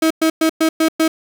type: tone bursts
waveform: 35% pulse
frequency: 320.3 Hz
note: E4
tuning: 50 cents flat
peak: -10 dBFS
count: 6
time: 0.02-1.08 s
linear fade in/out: 5 ms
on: 85 ms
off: 110 ms
effects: none